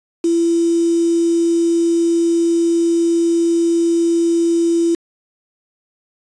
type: tone with quantisation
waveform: sine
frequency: 336.5 Hz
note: E4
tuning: 36 cents sharp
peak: -12 dBFS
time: 0.24-4.95 s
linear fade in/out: 5 ms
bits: 5
effects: resampled to 22050 Hz